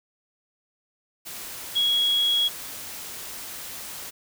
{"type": "tone in noise", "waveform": "sine", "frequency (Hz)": 3322, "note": "G#7", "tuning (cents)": 0, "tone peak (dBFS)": -19, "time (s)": [1.75, 2.49], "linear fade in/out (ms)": 20, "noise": "white", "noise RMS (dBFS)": -37, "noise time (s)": [1.25, 4.11], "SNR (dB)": 15, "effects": []}